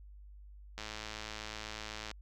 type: click train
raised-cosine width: 0.2 ms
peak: -24 dBFS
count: 145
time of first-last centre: 0.78-2.113 s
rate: 108 Hz
effects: added 50 Hz sine -50 dBFS peak until 2.21 s